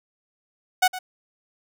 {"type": "tone with echo", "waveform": "sawtooth", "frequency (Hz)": 740, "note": "F#5", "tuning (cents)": 0, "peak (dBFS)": -11, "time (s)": [0.82, 0.88], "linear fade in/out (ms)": 10, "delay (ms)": 110, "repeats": 1, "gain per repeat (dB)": -15, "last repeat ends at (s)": 0.99, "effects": []}